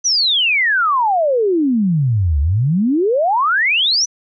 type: exponential two-way sweep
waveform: sine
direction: down then up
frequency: 6120 to 68.4 to 6120 Hz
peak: -12 dBFS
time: 0.04-4.06 s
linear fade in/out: 20 ms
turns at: 2.4 s
effects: none